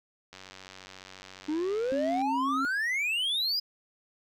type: click train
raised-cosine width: 0.2 ms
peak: -28 dBFS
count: 179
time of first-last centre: 0.33-2.216 s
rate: 94.4 Hz
type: exponential sweep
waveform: triangle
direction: up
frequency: 293.7 to 5040 Hz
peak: -25 dBFS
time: 1.48-3.6 s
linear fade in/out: 10 ms
type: tone with vibrato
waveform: sine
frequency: 269.5 Hz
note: C#4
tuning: 49 cents flat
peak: -30 dBFS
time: 1.92-2.65 s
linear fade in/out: 0 ms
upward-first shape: sine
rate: 7.5 Hz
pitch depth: 13 cents each way
effects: none